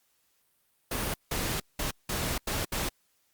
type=noise bursts at uneven times; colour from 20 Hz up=pink; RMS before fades=-31 dBFS; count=6; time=0.91-1.14 / 1.31-1.6 / 1.79-1.91 / 2.09-2.38 / 2.47-2.65 / 2.72-2.89 s; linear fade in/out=5 ms; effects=white hiss -71 dBFS RMS until 3.33 s + Opus 48 kbps